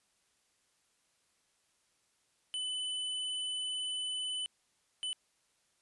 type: tone bursts at uneven times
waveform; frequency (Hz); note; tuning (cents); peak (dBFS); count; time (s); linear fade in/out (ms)
square; 3006; F#7; +27; -35; 2; 2.54-4.46 / 5.03-5.13; 0
effects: white hiss -74 dBFS RMS until 5.81 s + resampled to 24000 Hz